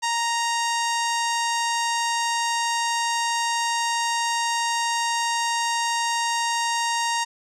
sawtooth tone with low-pass filter, 932.3 Hz, A#5, in tune, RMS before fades -24 dBFS, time 0.02-7.25 s, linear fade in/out 20 ms, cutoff 7200 Hz, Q 2.1, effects none

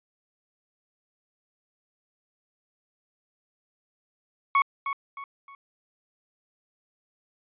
35% pulse tone with echo, 1108.7 Hz, C#6, in tune, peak -16 dBFS, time 4.55-4.62 s, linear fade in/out 2 ms, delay 310 ms, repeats 3, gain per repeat -9 dB, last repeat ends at 5.55 s, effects resampled to 8000 Hz

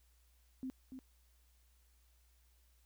sine tone with echo, 260 Hz, C4, 11 cents flat, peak -39 dBFS, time 0.63-0.7 s, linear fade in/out 0 ms, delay 290 ms, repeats 1, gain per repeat -7 dB, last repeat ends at 0.99 s, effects added 60 Hz sine -67 dBFS peak until 2.85 s + white hiss -75 dBFS RMS until 2.85 s

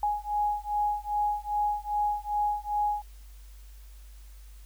sine beating tone pair, 830.6 / 833.1 Hz, G#5 / G#5, 0 / +5 cents, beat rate 2.5 Hz, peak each -29 / -29 dBFS, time 0.03-3.02 s, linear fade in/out 2 ms, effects added 50 Hz sine -45 dBFS peak until 4.65 s + white hiss -60 dBFS RMS until 4.65 s

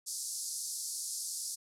white band-pass noise, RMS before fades -39 dBFS, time 0.06-1.56 s, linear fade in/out 20 ms, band 4600 to 11000 Hz, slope 48 dB/octave, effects none

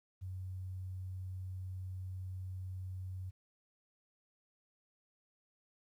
sine tone, 93 Hz, F#2, 9 cents sharp, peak -40 dBFS, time 0.21-3.31 s, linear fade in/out 20 ms, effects 12-bit

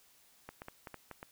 clicks, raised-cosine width 0.5 ms, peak -29 dBFS, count 7, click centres 0.49 / 0.619 / 0.684 / 0.872 / 0.943 / 1.113 / 1.229 s, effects white hiss -65 dBFS RMS until 1.31 s

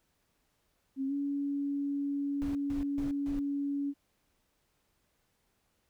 sine tone with pitch glide, 269.1 to 282.5 Hz, C4 to C#4, +49 to +33 cents, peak -30 dBFS, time 0.96-3.94 s, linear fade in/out 50 ms, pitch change +84 cents, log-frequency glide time 1.07-1.13 s
brown noise bursts, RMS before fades -41 dBFS, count 4, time 2.42-3.39 s, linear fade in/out 0 ms, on 130 ms, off 150 ms
effects pink hiss -75 dBFS RMS until 5.89 s

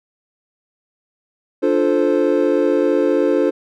triangle chord, D minor seventh, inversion none, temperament equal, 293.7 / 349.2 / 440 / 523.3 Hz, D4 / F4 / A4 / C5, 0 / 0 / 0 / 0 cents, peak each -17 dBFS, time 1.62-3.51 s, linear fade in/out 20 ms, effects none

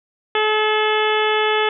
harmonic tone with a mistuned harmonic, 429.3 Hz, A4, 43 cents flat, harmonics 1 / 2 / 3 / 4 / 5 / 6 / 7 / 8, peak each -19 / -22 / -24 / -25 / -26 / -27 / -27 / -28 dBFS, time 0.35-1.69 s, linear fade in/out 2 ms, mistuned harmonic 6, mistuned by +33 cents, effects none

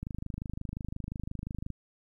click train, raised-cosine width 5 ms, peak -24 dBFS, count 44, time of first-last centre 0.03-1.703 s, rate 25.7 Hz, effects 11-bit

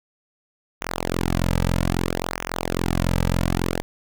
sawtooth tone with flanger, 43.65 Hz, F1, in tune, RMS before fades -23 dBFS, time 0.81-3.82 s, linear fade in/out 0 ms, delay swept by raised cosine 0.23 to 2.83 ms, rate 0.62 Hz, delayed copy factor -0.95, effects none

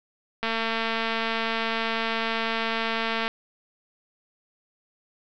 click train, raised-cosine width 0.3 ms, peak -11 dBFS, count 645, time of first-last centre 0.43-3.28 s, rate 226 Hz, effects low-pass 5000 Hz 12 dB/octave

